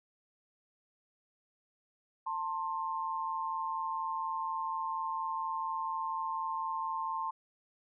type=tone pair together; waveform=sine; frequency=893.8 / 1058 Hz; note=A5 / C6; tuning=+27 / +19 cents; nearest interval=minor third; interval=292 cents; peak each=-36 / -35 dBFS; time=2.26-7.31 s; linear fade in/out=10 ms; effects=none